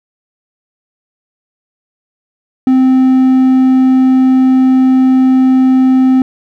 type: tone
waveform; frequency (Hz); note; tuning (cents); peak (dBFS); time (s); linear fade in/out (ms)
triangle; 259.8; C4; -12; -3; 2.67-6.22; 2
effects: none